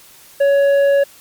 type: tone with tanh clipping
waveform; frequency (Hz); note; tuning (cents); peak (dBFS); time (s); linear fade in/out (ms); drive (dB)
sine; 560; C#5; +18; -11; 0.4-1.04; 10; 7
effects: white hiss -44 dBFS RMS until 1.2 s + MP3 96 kbps